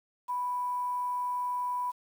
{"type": "tone with quantisation", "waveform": "sine", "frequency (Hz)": 987.8, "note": "B5", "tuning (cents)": 0, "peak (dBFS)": -29, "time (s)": [0.28, 1.92], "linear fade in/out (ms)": 20, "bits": 9, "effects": []}